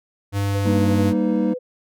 square tone with pitch glide, 100 to 98.06 Hz, G2 to G2, +35 to +1 cents, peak -20 dBFS, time 0.32-1.14 s, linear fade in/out 50 ms, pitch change -34 cents, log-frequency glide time 0.44-0.87 s
sine tone with vibrato, 497.9 Hz, B4, 14 cents sharp, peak -26 dBFS, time 0.54-1.59 s, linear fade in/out 20 ms, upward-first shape square, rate 3.3 Hz, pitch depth 12 cents each way
triangle chord, Eb major, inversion first, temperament equal, 196 / 233.1 / 311.1 Hz, G3 / Bb3 / Eb4, 0 / 0 / 0 cents, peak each -20 dBFS, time 0.65-1.54 s, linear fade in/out 10 ms
effects none

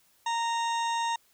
harmonic tone with a mistuned harmonic, 927 Hz, A#5, 10 cents flat, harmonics 1 / 2 / 3 / 4 / 6 / 7 / 8 / 9, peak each -27 / -38 / -41 / -38 / -47 / -44 / -50 / -50 dBFS, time 0.26-1.16 s, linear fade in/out 5 ms, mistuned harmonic 7, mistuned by -22 cents, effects white hiss -65 dBFS RMS until 1.33 s

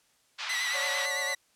white band-pass noise, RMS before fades -36 dBFS, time 0.38-1.07 s, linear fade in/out 20 ms, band 890 to 4400 Hz, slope 24 dB/octave
sawtooth tone with vibrato, 1975.5 Hz, B6, in tune, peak -26 dBFS, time 0.49-1.35 s, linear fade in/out 5 ms, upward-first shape sine, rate 8.9 Hz, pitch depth 50 cents each way
30% pulse chord, D major seventh, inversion third, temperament just, 550.6 / 587.3 / 734.2 / 881 Hz, C#5 / D5 / F#5 / A5, -12 / 0 / -14 / +2 cents, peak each -35 / -39 / -40 / -40 dBFS, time 0.73-1.35 s, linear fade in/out 20 ms
effects white hiss -67 dBFS RMS until 1.55 s + low-pass 10000 Hz 12 dB/octave

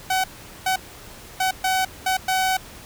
sawtooth tone bursts at uneven times, 754 Hz, F#5, 32 cents sharp, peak -15 dBFS, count 6, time 0.1-0.24 / 0.66-0.76 / 1.4-1.51 / 1.64-1.85 / 2.06-2.17 / 2.28-2.57 s, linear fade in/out 5 ms, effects pink hiss -42 dBFS RMS until 2.85 s

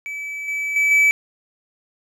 triangle tone with level steps, 2300 Hz, D7, 37 cents flat, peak -25 / -20 / -13 / -10 dBFS, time 0.06-1.11 s, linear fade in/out 0 ms, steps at 0.48 / 0.76 / 0.91 s, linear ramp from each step 2 ms, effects none

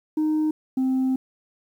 sine tone pair in turn, 309 / 260.9 Hz, D#4 / C4, -12 / -5 cents, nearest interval minor third, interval 293 cents, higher first, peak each -17 dBFS, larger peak neither, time 0.17-0.51 / 0.77-1.16 s, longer second, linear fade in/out 5 ms, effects tanh soft clip ceiling -18 dBFS + 9-bit

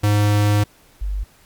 square / sine tone pair in turn, 103.8 / 49.16 Hz, G#2 / G1, 0 / +6 cents, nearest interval octave + minor second, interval 1294 cents, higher first, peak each -14 / -20 dBFS, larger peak first, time 0.03-0.64 / 1.01-1.24 s, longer first, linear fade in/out 10 ms, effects pink hiss -52 dBFS RMS until 1.45 s + MP3 96 kbps

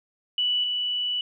sine tone pair in turn, 2960 / 2960 Hz, F#7 / F#7, 0 / 0 cents, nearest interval unison, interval 0 cents, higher neither, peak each -21 / -24 dBFS, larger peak first, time 0.38-0.64 / 0.64-1.21 s, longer second, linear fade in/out 2 ms, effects none

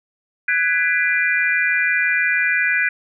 sine chord, G# half-diminished seventh, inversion third, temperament just, 1495.1 / 1661.2 / 1993.5 / 2392 Hz, F#6 / G#6 / B6 / D7, +18 / 0 / +16 / +31 cents, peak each -21 dBFS, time 0.48-2.89 s, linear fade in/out 5 ms, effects none

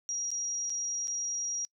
sine tone with dropouts, 5710 Hz, F8, 37 cents sharp, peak -31 dBFS, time 0.09-1.65 s, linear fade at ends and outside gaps 0 ms, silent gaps 0.305-0.315 / 0.697-0.702 / 1.073-1.08 s, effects noise-tail reverb RT60 0.1 s tail -26 dB re dry

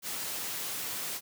white noise, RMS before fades -36 dBFS, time 0.02-1.21 s, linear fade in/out 50 ms, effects high-pass 100 Hz 12 dB/octave

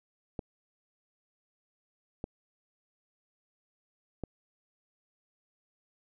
clicks, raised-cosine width 2 ms, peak -22 dBFS, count 3, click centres 0.392 / 2.241 / 4.237 s, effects none

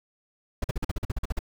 brown noise bursts, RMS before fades -26 dBFS, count 12, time 0.62-1.391 s, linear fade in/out 5 ms, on 23 ms, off 45 ms, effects none

